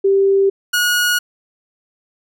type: tone pair in turn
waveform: sine / sawtooth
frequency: 392 / 1449.5 Hz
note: G4 / F#6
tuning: 0 / -36 cents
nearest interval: octave + major seventh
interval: 2264 cents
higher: second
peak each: -10 dBFS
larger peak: neither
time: 0.04-0.5 / 0.73-1.19 s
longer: neither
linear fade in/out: 10 ms
effects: none